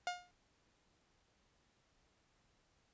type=tone with exponential decay; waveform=sawtooth; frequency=713 Hz; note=F5; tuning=36 cents sharp; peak=-30 dBFS; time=0.07-0.31 s; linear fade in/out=1 ms; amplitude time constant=52 ms; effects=pink hiss -75 dBFS RMS until 2.93 s + resampled to 16000 Hz